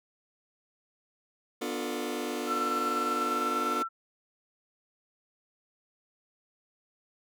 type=chord; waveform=sawtooth; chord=B half-diminished seventh; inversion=none; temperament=just; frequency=246.9 / 296.3 / 355.6 / 444.5 Hz; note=B3 / D4 / F4 / A4; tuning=0 / +15 / +31 / +18 cents; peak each=-33 dBFS; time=1.61-3.83 s; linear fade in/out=10 ms
type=tone with tremolo; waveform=sine; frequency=1342 Hz; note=E6; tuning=31 cents sharp; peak=-26 dBFS; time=2.46-3.89 s; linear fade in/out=50 ms; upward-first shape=triangle; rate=20 Hz; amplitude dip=50%
effects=none